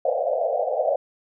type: band-pass noise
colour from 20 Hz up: pink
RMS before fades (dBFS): -23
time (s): 0.05-0.96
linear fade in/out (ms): 5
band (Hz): 490 to 740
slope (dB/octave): 96
effects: none